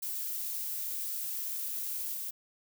violet noise with level steps, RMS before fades -36 / -38 dBFS, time 0.02-2.31 s, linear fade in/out 10 ms, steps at 2.14 s, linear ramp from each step 5 ms, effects none

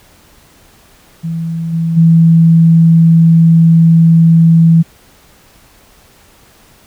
sine tone with level steps, 164.81 Hz, E3, in tune, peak -15 / -11 / -3 dBFS, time 1.23-4.83 s, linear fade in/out 20 ms, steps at 1.72 / 1.96 s, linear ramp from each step 20 ms, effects pink hiss -45 dBFS RMS until 6.86 s

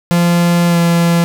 45% pulse tone with pitch glide, 172.6 to 170.13 Hz, F3 to F3, -20 to -45 cents, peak -9 dBFS, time 0.11-1.24 s, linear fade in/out 0 ms, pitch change -25 cents, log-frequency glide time 0.68-0.78 s, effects none

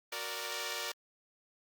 5% pulse chord, Gb augmented, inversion none, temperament equal, 370 / 466.2 / 587.3 Hz, Gb4 / Bb4 / D5, 0 / 0 / 0 cents, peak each -33 / -28 / -28 dBFS, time 0.12-0.92 s, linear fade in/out 5 ms, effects Opus 32 kbps

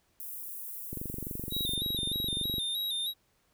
white high-pass noise, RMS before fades -41 dBFS, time 0.2-1.75 s, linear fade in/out 0 ms, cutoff 11000 Hz, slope 24 dB/octave
click train, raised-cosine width 3 ms, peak -25 dBFS, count 40, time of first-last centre 0.93-2.583 s, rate 23.6 Hz
square tone with vibrato, 3729 Hz, A#7, in tune, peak -31 dBFS, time 1.5-3.14 s, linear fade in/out 50 ms, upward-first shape square, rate 3.2 Hz, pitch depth 50 cents each way
effects pink hiss -71 dBFS RMS until 3.53 s

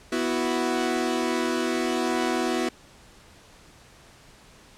sawtooth chord, B suspended fourth, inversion none, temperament equal, 246.9 / 329.6 / 370 Hz, B3 / E4 / F#4, 0 / 0 / 0 cents, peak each -24 dBFS, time 0.12-2.69 s, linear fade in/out 5 ms, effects pink hiss -52 dBFS RMS until 4.77 s + low-pass 9000 Hz 12 dB/octave

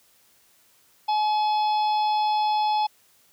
harmonic tone, 850 Hz, G#5, 40 cents sharp, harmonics 1 / 3 / 4 / 5 / 6, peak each -20 / -39 / -36 / -39 / -39 dBFS, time 1.08-2.87 s, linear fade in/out 10 ms, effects white hiss -60 dBFS RMS until 3.32 s + high-pass 60 Hz 12 dB/octave

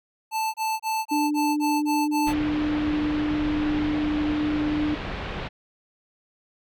square tone bursts, 880 Hz, A5, in tune, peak -24 dBFS, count 8, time 0.31-2.339 s, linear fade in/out 50 ms, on 230 ms, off 27 ms
sine tone with pitch glide, 297.5 to 300.4 Hz, D4 to D4, +22 to +39 cents, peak -22 dBFS, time 1.11-4.95 s, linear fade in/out 10 ms, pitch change +17 cents, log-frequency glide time 1.33-2.52 s
pink low-pass noise, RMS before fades -32 dBFS, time 2.26-5.49 s, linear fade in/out 20 ms, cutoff 3400 Hz, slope 24 dB/octave
effects none

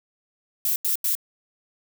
violet noise bursts, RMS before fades -23 dBFS, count 3, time 0.65-1.152 s, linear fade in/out 2 ms, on 110 ms, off 86 ms, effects none

